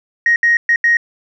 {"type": "tone bursts at uneven times", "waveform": "sine", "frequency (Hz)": 1875, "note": "A#6", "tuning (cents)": 10, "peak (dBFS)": -8, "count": 4, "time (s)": [[0.26, 0.36], [0.43, 0.57], [0.69, 0.76], [0.84, 0.97]], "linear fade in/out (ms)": 2, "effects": ["tanh soft clip ceiling -4 dBFS"]}